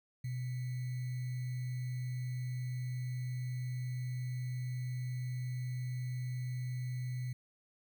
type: tone with sample-and-hold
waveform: sine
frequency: 125.6 Hz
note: B2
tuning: 30 cents sharp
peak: -35 dBFS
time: 0.24-7.33 s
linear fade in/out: 5 ms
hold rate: 2100 Hz
effects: none